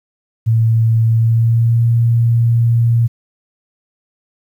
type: tone with pitch glide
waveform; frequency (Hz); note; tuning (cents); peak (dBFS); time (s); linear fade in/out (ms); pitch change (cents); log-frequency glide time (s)
sine; 113.2 to 116.79; A2 to A#2; +50 to +4; -9; 0.46-3.08; 20; +54; 1.09-1.85
effects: 8-bit